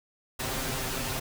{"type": "noise with comb filter", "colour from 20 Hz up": "pink", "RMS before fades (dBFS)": -32, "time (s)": [0.39, 1.2], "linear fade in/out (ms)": 10, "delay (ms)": 7.6, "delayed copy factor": 0.7, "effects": []}